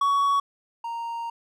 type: tone pair in turn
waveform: triangle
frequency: 1122 / 929.4 Hz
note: C#6 / A#5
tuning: +21 / -5 cents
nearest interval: minor third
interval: 326 cents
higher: first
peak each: -17 / -27 dBFS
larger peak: first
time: 0.01-0.4 / 0.84-1.3 s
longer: second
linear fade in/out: 5 ms
effects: none